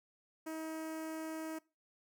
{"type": "tone with notch filter", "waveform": "sawtooth", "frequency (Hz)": 318.2, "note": "D#4", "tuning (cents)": 39, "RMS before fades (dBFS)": -42, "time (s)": [0.46, 1.59], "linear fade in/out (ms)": 10, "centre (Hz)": 3700, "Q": 1, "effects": ["noise-tail reverb RT60 0.3 s tail -22 dB re dry"]}